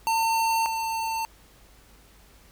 square tone pair in turn, 903 / 898.7 Hz, A5 / A5, +45 / +36 cents, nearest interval unison, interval 9 cents, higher first, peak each -22 / -27 dBFS, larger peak first, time 0.07-0.66 / 0.66-1.25 s, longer neither, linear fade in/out 0 ms, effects added 50 Hz sine -55 dBFS peak until 2.51 s + pink hiss -56 dBFS RMS until 2.51 s

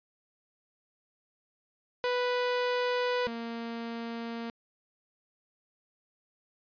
sawtooth tone pair in turn, 493.9 / 231.7 Hz, B4 / A#3, 0 / -10 cents, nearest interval octave + minor second, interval 1310 cents, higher first, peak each -23 / -31 dBFS, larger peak first, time 2.04-3.27 / 3.27-4.5 s, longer neither, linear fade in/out 0 ms, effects resampled to 11025 Hz

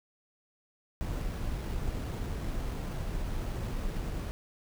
brown noise with sample-and-hold, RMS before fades -34 dBFS, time 1.01-4.31 s, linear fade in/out 0 ms, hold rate 7350 Hz, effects none

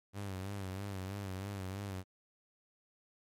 sawtooth tone with vibrato, 97.2 Hz, G2, 14 cents flat, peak -35 dBFS, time 0.13-2.04 s, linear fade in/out 50 ms, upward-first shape sine, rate 3.1 Hz, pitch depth 75 cents each way, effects MP3 64 kbps

